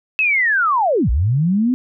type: linear two-way sweep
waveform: sine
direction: down then up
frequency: 2637 to 51.91 to 260.5 Hz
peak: -13 dBFS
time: 0.19-1.74 s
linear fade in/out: 0 ms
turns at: 1.1 s
effects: none